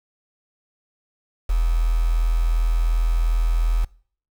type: tone with quantisation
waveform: sine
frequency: 41.36 Hz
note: E1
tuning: 7 cents sharp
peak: -16 dBFS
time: 1.49-3.85 s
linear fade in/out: 10 ms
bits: 6
effects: noise-tail reverb RT60 0.5 s tail -23 dB re dry